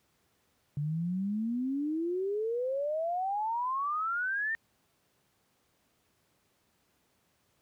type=exponential sweep; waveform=sine; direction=up; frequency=142.7 to 1836 Hz; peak=-29 dBFS; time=0.77-4.55 s; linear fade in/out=0 ms; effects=pink hiss -72 dBFS RMS until 7.61 s + high-pass 80 Hz 12 dB/octave